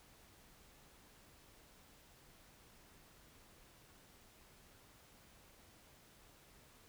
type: silence
effects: pink hiss -64 dBFS RMS until 6.88 s